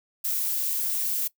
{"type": "noise", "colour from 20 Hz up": "violet", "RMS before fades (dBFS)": -27, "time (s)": [0.24, 1.28], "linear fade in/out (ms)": 10, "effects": ["noise-tail reverb RT60 0.1 s tail -20 dB re dry"]}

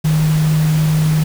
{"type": "tone in noise", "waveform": "sine", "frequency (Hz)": 155.56, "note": "D#3", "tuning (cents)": 0, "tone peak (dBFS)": -11, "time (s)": [0.04, 1.24], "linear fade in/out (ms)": 10, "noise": "pink", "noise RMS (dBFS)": -27, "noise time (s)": [0.04, 1.24], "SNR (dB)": 13, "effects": []}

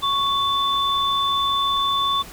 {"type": "tone pair together", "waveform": "sine", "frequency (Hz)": [1108.7, 3520], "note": ["C#6", "A7"], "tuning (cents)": [0, 0], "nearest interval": "octave + minor sixth", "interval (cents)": 2000, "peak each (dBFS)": [-20, -22], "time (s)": [0.02, 2.23], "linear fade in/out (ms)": 20, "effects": ["pink hiss -40 dBFS RMS until 2.32 s"]}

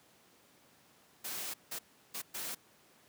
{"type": "noise bursts at uneven times", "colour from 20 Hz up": "white", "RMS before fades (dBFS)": -40, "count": 4, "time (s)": [[1.24, 1.54], [1.71, 1.79], [2.14, 2.22], [2.34, 2.55]], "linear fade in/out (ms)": 10, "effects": ["pink hiss -64 dBFS RMS until 3.08 s", "high-pass 150 Hz 12 dB/octave"]}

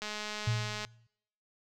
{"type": "click train", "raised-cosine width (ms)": 0.2, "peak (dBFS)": -21, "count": 176, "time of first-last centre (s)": [0.02, 0.849], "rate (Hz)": 211}
{"type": "tone with exponential decay", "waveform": "sine", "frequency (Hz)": 115, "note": "A#2", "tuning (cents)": -23, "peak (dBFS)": -25, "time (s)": [0.47, 1.07], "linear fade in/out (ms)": 5, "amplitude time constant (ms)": 130}
{"effects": ["noise-tail reverb RT60 0.8 s tail -26 dB re dry"]}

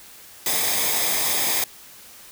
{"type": "noise with comb filter", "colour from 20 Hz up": "white", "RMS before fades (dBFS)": -22, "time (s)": [0.46, 1.64], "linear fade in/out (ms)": 2, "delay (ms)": 0.7, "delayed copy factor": -0.6, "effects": ["white hiss -45 dBFS RMS until 2.31 s"]}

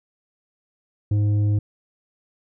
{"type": "tone with tanh clipping", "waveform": "triangle", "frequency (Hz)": 103.83, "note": "G#2", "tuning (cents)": 0, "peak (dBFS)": -18, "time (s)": [1.11, 1.59], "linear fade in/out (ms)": 5, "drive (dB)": 11, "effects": []}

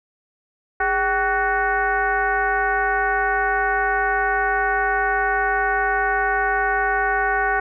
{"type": "tone with frequency modulation", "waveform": "sine", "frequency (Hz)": 1127, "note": "C#6", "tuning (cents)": 28, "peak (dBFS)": -17, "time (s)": [0.8, 7.6], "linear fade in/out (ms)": 5, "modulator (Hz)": 359, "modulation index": 1.9, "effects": []}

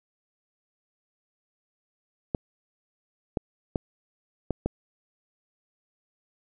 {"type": "clicks", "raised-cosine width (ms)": 2, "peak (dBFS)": -12, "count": 5, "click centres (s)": [2.348, 3.372, 3.758, 4.507, 4.66], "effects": []}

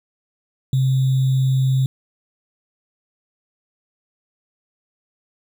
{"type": "tone with sample-and-hold", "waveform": "sine", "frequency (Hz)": 131.8, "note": "C3", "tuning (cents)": 13, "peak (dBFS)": -14, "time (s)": [0.73, 1.86], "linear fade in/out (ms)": 2, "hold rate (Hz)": 3675, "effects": []}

